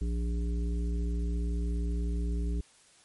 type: harmonic tone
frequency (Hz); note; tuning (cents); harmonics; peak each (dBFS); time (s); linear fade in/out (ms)
58.27; A#1; 0; 1 / 3 / 5 / 7; -28 / -38 / -42 / -45; 0.01-2.61; 5
effects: white hiss -60 dBFS RMS until 3.04 s + MP3 48 kbps